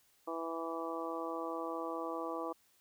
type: harmonic tone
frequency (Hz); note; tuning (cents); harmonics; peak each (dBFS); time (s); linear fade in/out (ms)
164.81; E3; 0; 2 / 3 / 4 / 5 / 6 / 7; -42 / -42 / -44 / -47 / -46 / -43; 0.27-2.53; 10
effects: white hiss -70 dBFS RMS until 2.8 s